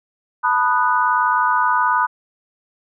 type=chord; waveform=sine; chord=B dominant seventh; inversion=third; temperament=just; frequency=889 / 987.8 / 1234.7 / 1481.6 Hz; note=A5 / B5 / D#6 / F#6; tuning=+18 / 0 / -14 / +2 cents; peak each=-23 / -17 / -20 / -21 dBFS; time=0.43-2.07 s; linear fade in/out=20 ms; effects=none